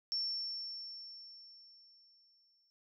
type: tone with exponential decay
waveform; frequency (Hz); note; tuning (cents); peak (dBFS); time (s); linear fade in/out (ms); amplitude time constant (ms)
sine; 5430; F8; -50; -32; 0.12-2.7; 0; 560
effects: none